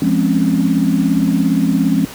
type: chord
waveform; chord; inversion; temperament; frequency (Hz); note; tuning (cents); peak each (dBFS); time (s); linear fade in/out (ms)
sine; Db major seventh; first; just; 173.24 / 207.9 / 259.9 / 277.2; F3 / Ab3 / C4 / Db4; -14 / +2 / -11 / 0; -17; 0.02-2.05; 2
effects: pink hiss -33 dBFS RMS until 2.14 s + high-pass 60 Hz 12 dB/octave